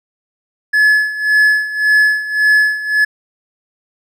triangle tone with tremolo, 1710 Hz, A6, 50 cents flat, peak -5 dBFS, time 0.73-3.05 s, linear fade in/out 10 ms, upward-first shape sine, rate 1.8 Hz, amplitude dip 80%, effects none

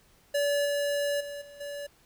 square tone with level steps, 574 Hz, D5, 40 cents flat, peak -25 / -27 / -37 / -47 / -36 dBFS, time 0.34-1.87 s, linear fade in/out 10 ms, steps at 0.65 / 1.2 / 1.41 / 1.6 s, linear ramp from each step 10 ms, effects pink hiss -62 dBFS RMS until 2.05 s

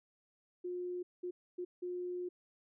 sine tone bursts at uneven times, 357.8 Hz, F4, 42 cents sharp, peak -37 dBFS, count 4, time 0.64-1.03 / 1.23-1.31 / 1.58-1.65 / 1.82-2.29 s, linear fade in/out 10 ms, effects none

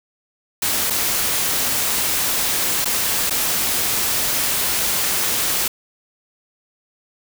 white noise with dropouts, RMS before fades -20 dBFS, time 0.62-5.68 s, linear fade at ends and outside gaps 5 ms, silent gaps 0.901-0.904 / 2.846-2.855 / 3.298-3.306 s, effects none

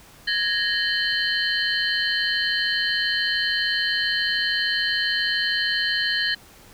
sine tone cluster, 1672 / 1845 / 3056 / 4157 / 4497 Hz, G#6 / A#6 / G7 / C8 / C#8, +11 / -18 / -45 / -12 / +24 cents, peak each -26 / -26 / -26 / -27 / -34 dBFS, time 0.27-6.35 s, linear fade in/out 10 ms, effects pink hiss -49 dBFS RMS until 6.73 s

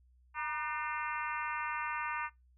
harmonic tone with a mistuned harmonic, 301.5 Hz, D4, 46 cents sharp, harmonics 3 / 4 / 5 / 6 / 7 / 8 / 9, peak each -38 / -40 / -42 / -44 / -45 / -46 / -47 dBFS, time 0.34-2.3 s, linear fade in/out 50 ms, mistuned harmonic 3, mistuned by +79 cents, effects noise-tail reverb RT60 0.2 s tail -21 dB re dry + added 62 Hz sine -62 dBFS peak until 2.57 s

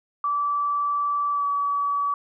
sine tone with pitch glide, 1158 to 1142.1 Hz, D6 to D6, -25 to -49 cents, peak -21 dBFS, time 0.24-2.14 s, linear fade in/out 2 ms, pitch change -24 cents, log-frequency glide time 1.31-1.46 s, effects none

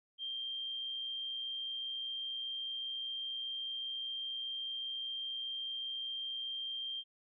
sine tone with amplitude modulation, 3177 Hz, G7, 23 cents sharp, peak -36 dBFS, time 0.18-7.04 s, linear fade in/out 50 ms, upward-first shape sine, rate 125 Hz, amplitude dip 30%, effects none

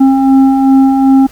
sine tone with frequency modulation, 268.8 Hz, C4, 47 cents sharp, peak -4 dBFS, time 0-1.27 s, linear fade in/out 10 ms, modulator 535 Hz, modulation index 0.61, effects added 50 Hz sine -39 dBFS peak until 1.31 s + pink hiss -39 dBFS RMS until 1.31 s

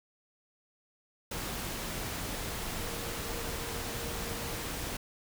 sine tone in noise, 466.2 Hz, A#4, in tune, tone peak -45 dBFS, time 2.8-4.62 s, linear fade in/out 5 ms, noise pink, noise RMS -37 dBFS, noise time 1.31-4.97 s, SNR -11 dB, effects none

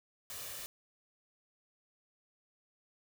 white noise with comb filter, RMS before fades -44 dBFS, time 0.3-0.66 s, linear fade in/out 0 ms, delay 1.7 ms, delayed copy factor +0.5, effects none

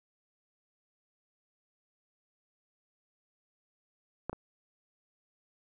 clicks, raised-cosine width 1 ms, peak -19 / -26 dBFS, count 2, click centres 4.296 / 4.33 s, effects none

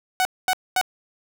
sawtooth tone bursts, 744 Hz, F#5, 9 cents sharp, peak -14 dBFS, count 3, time 0.2-0.813 s, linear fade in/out 0 ms, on 51 ms, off 230 ms, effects none

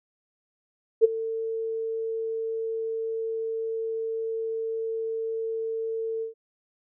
sine tone with ADSR envelope, 449.1 Hz, A4, 35 cents sharp, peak -10 dBFS, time 1.01-6.34 s, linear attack 33 ms, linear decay 18 ms, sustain -17 dB, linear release 120 ms, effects none

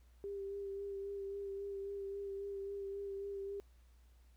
sine tone with vibrato, 396.8 Hz, G4, 21 cents sharp, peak -40 dBFS, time 0.24-3.6 s, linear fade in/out 0 ms, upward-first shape sine, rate 3.7 Hz, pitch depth 20 cents each way, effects added 60 Hz sine -61 dBFS peak until 4.36 s + pink hiss -75 dBFS RMS until 4.36 s

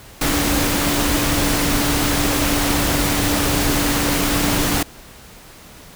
sine tone in noise, 289.3 Hz, D4, 26 cents flat, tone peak -22 dBFS, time 0.21-4.83 s, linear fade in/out 5 ms, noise pink, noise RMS -19 dBFS, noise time 0.21-4.83 s, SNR -6 dB, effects pink hiss -42 dBFS RMS until 5.95 s

